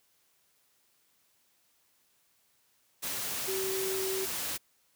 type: tone in noise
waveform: sine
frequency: 382.2 Hz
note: G4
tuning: 44 cents flat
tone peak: -32 dBFS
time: 3.47-4.26 s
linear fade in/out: 20 ms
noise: white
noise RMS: -35 dBFS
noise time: 3.02-4.58 s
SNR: 0 dB
effects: white hiss -70 dBFS RMS until 4.95 s + high-pass 60 Hz 12 dB/octave